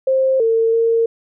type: tone with pitch steps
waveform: sine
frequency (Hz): 528 / 453 / 457.8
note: C5 / A#4 / A#4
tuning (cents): +16 / -50 / -31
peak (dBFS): -12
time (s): 0.07-1.06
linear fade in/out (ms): 5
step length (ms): 330
effects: none